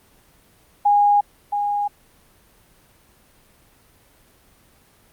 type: tone with echo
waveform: sine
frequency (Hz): 820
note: G#5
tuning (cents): -22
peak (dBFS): -12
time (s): 0.85-1.21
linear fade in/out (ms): 10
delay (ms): 670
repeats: 1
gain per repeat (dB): -7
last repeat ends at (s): 1.88
effects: pink hiss -55 dBFS RMS until 5.12 s + Opus 32 kbps